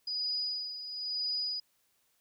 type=tone with tremolo; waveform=sine; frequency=4939 Hz; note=D#8; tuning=14 cents flat; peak=-30 dBFS; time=0.07-1.6 s; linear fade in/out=5 ms; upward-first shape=sine; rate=1 Hz; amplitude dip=65%; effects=white hiss -73 dBFS RMS until 2.2 s